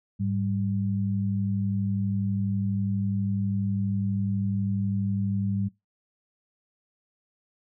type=tone pair together; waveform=sine; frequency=103.83 / 196 Hz; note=G#2 / G3; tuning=0 / 0 cents; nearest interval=major seventh; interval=1100 cents; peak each=-27 dBFS; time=0.19-5.69 s; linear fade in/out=20 ms; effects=noise-tail reverb RT60 0.2 s tail -22 dB re dry